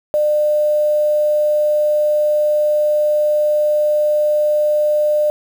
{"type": "tone with quantisation", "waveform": "sine", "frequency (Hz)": 600, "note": "D5", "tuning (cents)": 37, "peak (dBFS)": -12, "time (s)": [0.14, 5.3], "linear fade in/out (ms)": 0, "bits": 6, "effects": []}